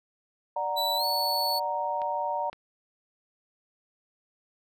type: chord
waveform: sine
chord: D augmented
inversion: none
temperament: equal with one note detuned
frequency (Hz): 589 / 740 / 932.3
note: D5 / F#5 / A#5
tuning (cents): +5 / 0 / 0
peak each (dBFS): -33 / -33 / -29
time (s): 0.56-2.5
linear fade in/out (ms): 5
type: tone with pitch glide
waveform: 45% pulse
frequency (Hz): 3951 to 4435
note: B7 to C#8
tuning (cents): 0 to 0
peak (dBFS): -27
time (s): 0.76-1.6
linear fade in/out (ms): 20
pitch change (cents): +200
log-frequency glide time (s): 0.97-1.05
type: clicks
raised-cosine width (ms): 0.3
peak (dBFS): -28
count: 2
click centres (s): 2.018 / 2.53
effects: none